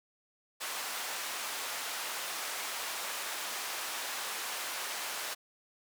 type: band-pass noise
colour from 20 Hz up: pink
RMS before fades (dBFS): -38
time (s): 0.6-5.35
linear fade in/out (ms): 20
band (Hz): 830 to 16000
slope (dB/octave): 12
effects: none